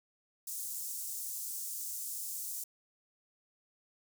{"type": "high-pass noise", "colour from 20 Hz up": "pink", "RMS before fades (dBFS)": -40, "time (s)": [0.47, 2.64], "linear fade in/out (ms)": 5, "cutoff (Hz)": 6900, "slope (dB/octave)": 24, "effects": []}